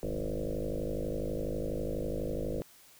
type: tone with frequency modulation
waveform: sine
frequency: 248.3 Hz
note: B3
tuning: 9 cents sharp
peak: -31 dBFS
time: 0.03-2.62 s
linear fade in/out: 0 ms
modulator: 52.1 Hz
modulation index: 6.2
effects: white hiss -58 dBFS RMS until 2.99 s